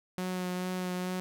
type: tone with vibrato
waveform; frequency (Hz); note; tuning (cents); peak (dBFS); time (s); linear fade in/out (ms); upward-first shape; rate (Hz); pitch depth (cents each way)
sawtooth; 182.4; F#3; -24; -28; 0.18-1.2; 0; sine; 2.3; 15
effects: none